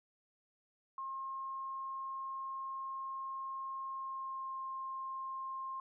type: tone with pitch glide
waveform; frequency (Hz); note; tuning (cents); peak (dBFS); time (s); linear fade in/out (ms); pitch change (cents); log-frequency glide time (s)
sine; 1070 to 1061.4; C6 to C6; +38 to +24; -39; 0.98-5.8; 2; -14; 3.88-4.6
effects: none